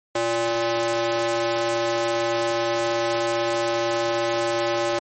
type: tone with high-pass filter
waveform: square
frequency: 116.1 Hz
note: A#2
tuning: 7 cents flat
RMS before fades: -23 dBFS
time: 0.15-4.99 s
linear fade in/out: 5 ms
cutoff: 480 Hz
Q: 1.9
effects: MP3 32 kbps